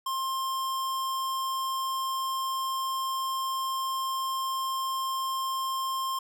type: tone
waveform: square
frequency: 1059 Hz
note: C6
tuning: 21 cents sharp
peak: -29 dBFS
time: 0.06-6.19 s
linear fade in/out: 5 ms
effects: none